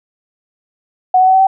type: tone with pitch steps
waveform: sine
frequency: 740 / 747.3 / 754.7 / 762.1 / 769.6 Hz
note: F#5 / F#5 / F#5 / G5 / G5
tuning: 0 / +17 / +34 / -49 / -32 cents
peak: -6 dBFS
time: 1.14-1.47 s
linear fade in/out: 5 ms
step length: 66 ms
effects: none